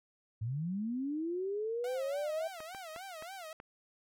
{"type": "linear sweep", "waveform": "sine", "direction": "up", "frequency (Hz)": [102.8, 659.3], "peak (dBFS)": -33, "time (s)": [0.41, 2.48], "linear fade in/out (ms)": 10}
{"type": "tone with vibrato", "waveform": "sawtooth", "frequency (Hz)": 700, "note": "F5", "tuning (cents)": 4, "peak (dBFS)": -40, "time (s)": [1.84, 3.53], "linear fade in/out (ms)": 2, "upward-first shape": "sine", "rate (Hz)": 3.5, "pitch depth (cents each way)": 200}
{"type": "clicks", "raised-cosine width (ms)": 0.5, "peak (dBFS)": -31, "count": 5, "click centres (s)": [2.604, 2.748, 2.962, 3.224, 3.601]}
{"effects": []}